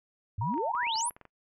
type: exponential sweep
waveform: sine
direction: up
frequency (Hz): 89.3 to 11720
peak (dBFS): -30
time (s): 0.38-1.1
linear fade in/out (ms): 5
type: tone with vibrato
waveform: sine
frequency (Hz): 932.3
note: A#5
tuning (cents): 0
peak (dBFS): -30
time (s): 0.41-1.09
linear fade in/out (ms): 5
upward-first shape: triangle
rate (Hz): 3.2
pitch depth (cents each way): 100
type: clicks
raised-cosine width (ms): 0.5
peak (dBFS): -34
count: 10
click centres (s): 0.541 / 0.579 / 0.751 / 0.832 / 0.869 / 0.957 / 1.108 / 1.165 / 1.213 / 1.253
type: tone with exponential growth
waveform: sine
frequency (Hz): 2960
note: F#7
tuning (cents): 0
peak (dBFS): -34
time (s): 0.83-1.01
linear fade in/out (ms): 0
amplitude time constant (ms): 37
effects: noise-tail reverb RT60 0.1 s tail -23 dB re dry